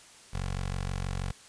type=tone with notch filter; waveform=15% pulse; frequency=46.25 Hz; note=F#1; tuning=in tune; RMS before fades=-33 dBFS; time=0.33-1.32 s; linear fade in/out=10 ms; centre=320 Hz; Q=0.81; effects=white hiss -53 dBFS RMS until 1.48 s + resampled to 22050 Hz